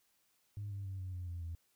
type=tone with pitch steps; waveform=sine; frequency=102.8 / 99.3 / 95.92 / 92.65 / 89.49 / 86.44 / 83.5 Hz; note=G#2 / G2 / G2 / F#2 / F2 / F2 / E2; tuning=-17 / +23 / -37 / +3 / +43 / -17 / +23 cents; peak=-38 dBFS; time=0.57-1.55 s; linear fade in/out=0 ms; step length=140 ms; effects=tanh soft clip ceiling -36 dBFS + white hiss -75 dBFS RMS until 1.75 s